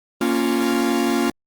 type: chord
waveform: 45% pulse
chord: Bb minor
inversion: none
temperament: equal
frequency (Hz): 233.1 / 277.2 / 349.2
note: Bb3 / Db4 / F4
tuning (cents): 0 / 0 / 0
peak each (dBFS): -22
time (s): 0.21-1.3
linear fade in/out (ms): 2
effects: Opus 24 kbps